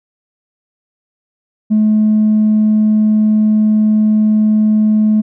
triangle tone with tanh clipping, 214.6 Hz, A3, 43 cents flat, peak -8 dBFS, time 1.7-5.22 s, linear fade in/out 20 ms, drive 5 dB, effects none

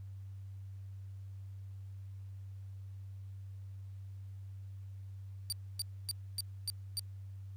25% pulse tone bursts, 4643 Hz, D8, 21 cents flat, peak -29 dBFS, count 6, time 5.5-6.994 s, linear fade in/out 0 ms, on 24 ms, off 270 ms, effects added 97 Hz sine -44 dBFS peak until 7.56 s + pink hiss -73 dBFS RMS until 7.56 s

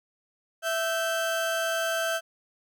35% pulse tone pair together, 659.3 / 1550.1 Hz, E5 / G6, 0 / -20 cents, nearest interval octave + minor third, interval 1480 cents, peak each -26 / -28 dBFS, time 0.62-2.21 s, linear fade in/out 50 ms, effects none

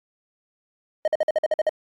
triangle tone bursts, 621 Hz, D#5, 3 cents flat, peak -15 dBFS, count 9, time 1.05-1.693 s, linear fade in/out 2 ms, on 27 ms, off 50 ms, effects AAC 32 kbps

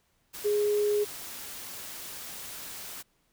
sine tone in noise, 415.3 Hz, G#4, in tune, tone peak -23 dBFS, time 0.44-1.05 s, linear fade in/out 20 ms, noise white, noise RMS -41 dBFS, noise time 0.33-3.03 s, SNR +15 dB, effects pink hiss -71 dBFS RMS until 3.32 s

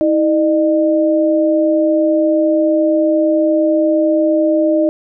sine tone pair together, 321.6 / 607.1 Hz, E4 / D#5, -43 / -43 cents, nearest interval major seventh, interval 1100 cents, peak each -13 dBFS, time 0.01-4.89 s, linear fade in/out 0 ms, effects none

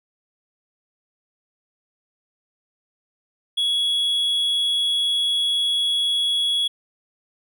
triangle tone, 3354 Hz, G#7, 16 cents sharp, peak -17 dBFS, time 3.57-6.68 s, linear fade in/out 10 ms, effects none

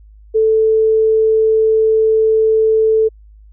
sine tone, 440 Hz, A4, in tune, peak -9 dBFS, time 0.34-3.09 s, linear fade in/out 20 ms, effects added 52 Hz sine -39 dBFS peak until 3.52 s

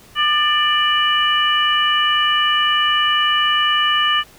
harmonic tone with a mistuned harmonic, 590 Hz, D5, 8 cents sharp, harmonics 2 / 3 / 4 / 5, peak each -18 / -20 / -27 / -17 dBFS, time 0.15-4.24 s, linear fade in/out 50 ms, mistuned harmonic 2, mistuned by +32 cents, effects pink hiss -46 dBFS RMS until 4.38 s

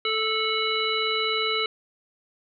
harmonic tone with a mistuned harmonic, 438.7 Hz, A4, 5 cents flat, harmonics 1 / 3 / 5 / 7 / 9, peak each -29 / -29 / -29 / -29 / -29 dBFS, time 0.05-1.66 s, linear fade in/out 2 ms, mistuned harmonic 7, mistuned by -72 cents, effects none

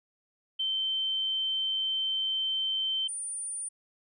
sine tone pair in turn, 3101 / 9293 Hz, G7 / D9, -19 / -19 cents, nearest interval octave + perfect fifth, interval 1900 cents, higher second, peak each -27 / -33 dBFS, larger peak first, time 0.59-3.08 / 3.08-3.69 s, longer first, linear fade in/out 10 ms, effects none

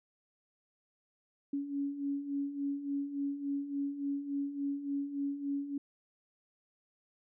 sine beating tone pair, 278.8 / 282.3 Hz, C#4 / C#4, +10 / +32 cents, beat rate 3.5 Hz, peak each -40 / -34 dBFS, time 1.53-5.78 s, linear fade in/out 5 ms, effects none

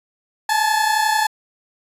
30% pulse tone pair together, 848.7 / 880 Hz, G#5 / A5, +37 / 0 cents, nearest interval minor second, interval 63 cents, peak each -16 dBFS, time 0.49-1.27 s, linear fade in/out 5 ms, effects resampled to 32000 Hz

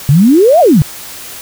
sine exponential two-way sweep, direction up then down, 130 to 740 to 130 Hz, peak -3 dBFS, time 0.09-0.82 s, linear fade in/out 0 ms, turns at 0.6 s, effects white hiss -28 dBFS RMS until 1.41 s

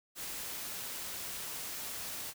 white noise, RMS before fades -41 dBFS, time 0.15-2.34 s, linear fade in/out 50 ms, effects none

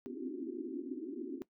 pink band-pass noise, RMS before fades -41 dBFS, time 0.06-1.42 s, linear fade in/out 0 ms, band 250 to 380 Hz, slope 96 dB/octave, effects noise-tail reverb RT60 0.1 s tail -17 dB re dry

